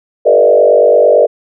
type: tone with frequency modulation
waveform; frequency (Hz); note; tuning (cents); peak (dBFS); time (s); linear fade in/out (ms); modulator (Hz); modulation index
sine; 536; C5; +42; -4; 0.25-1.27; 20; 48.9; 2.2
effects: none